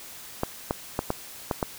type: clicks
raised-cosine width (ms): 1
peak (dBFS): -10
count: 6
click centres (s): 0.434 / 0.709 / 0.991 / 1.104 / 1.512 / 1.628
effects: white hiss -43 dBFS RMS until 1.78 s